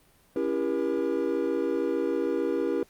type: chord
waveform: triangle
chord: C# diminished seventh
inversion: none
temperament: just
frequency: 277.2 / 332.6 / 399.1 / 479 Hz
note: C#4 / E4 / G4 / Bb4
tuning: 0 / +16 / +31 / +47 cents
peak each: -30 / -28 / -28 / -28 dBFS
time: 0.36-2.83 s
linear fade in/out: 2 ms
effects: pink hiss -61 dBFS RMS until 2.89 s + Opus 32 kbps